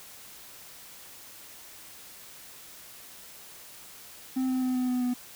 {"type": "tone with pitch steps", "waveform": "triangle", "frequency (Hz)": [260, 257.5, 254.9, 252.5, 250, 247.5], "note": ["C4", "C4", "C4", "B3", "B3", "B3"], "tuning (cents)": [-11, -28, -45, 39, 21, 4], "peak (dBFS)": -23, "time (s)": [4.36, 5.14], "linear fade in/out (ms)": 10, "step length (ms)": 130, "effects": ["white hiss -48 dBFS RMS until 5.35 s"]}